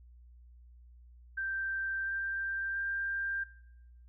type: tone with pitch steps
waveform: sine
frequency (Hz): 1568 / 1578 / 1588.1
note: G6 / G6 / G6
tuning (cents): 0 / +11 / +22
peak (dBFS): -32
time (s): 1.37-3.44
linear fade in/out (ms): 10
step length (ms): 690
effects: noise-tail reverb RT60 0.8 s tail -19 dB re dry + added 60 Hz sine -53 dBFS peak until 4.08 s